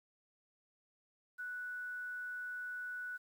sine tone, 1480 Hz, F#6, in tune, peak -40 dBFS, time 1.38-3.18 s, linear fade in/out 20 ms, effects 11-bit

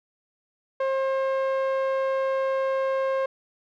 sawtooth tone with low-pass filter, 534 Hz, C5, 35 cents sharp, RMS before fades -25 dBFS, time 0.8-3.26 s, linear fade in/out 5 ms, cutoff 1400 Hz, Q 0.56, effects none

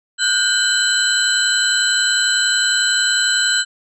sine tone cluster, 1456 / 1567 / 3027 / 4066 / 7790 Hz, F#6 / G6 / F#7 / B7 / B8, -28 / -1 / +39 / +50 / -25 cents, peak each -20 dBFS, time 0.18-3.65 s, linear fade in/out 50 ms, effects tanh soft clip ceiling -5 dBFS

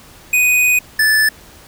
square tone pair in turn, 2489 / 1745.3 Hz, D#7 / A6, 0 / -15 cents, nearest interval tritone, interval 615 cents, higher first, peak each -11 dBFS, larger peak neither, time 0.33-0.79 / 0.99-1.29 s, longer first, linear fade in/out 5 ms, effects pink hiss -42 dBFS RMS until 1.67 s

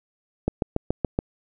click train, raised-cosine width 2 ms, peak -8 dBFS, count 6, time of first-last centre 0.48-1.189 s, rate 7.05 Hz, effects none

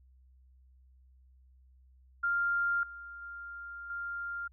sine tone with level steps, 1396.9 Hz, F6, in tune, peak -27 / -43 / -41 / -35 dBFS, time 2.23-4.48 s, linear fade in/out 10 ms, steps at 2.83 / 3.22 / 3.9 s, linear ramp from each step 2 ms, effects added 64 Hz sine -58 dBFS peak until 4.52 s

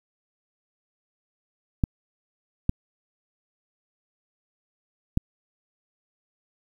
clicks, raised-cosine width 5 ms, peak -8 dBFS, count 3, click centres 1.838 / 2.694 / 5.174 s, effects 8-bit

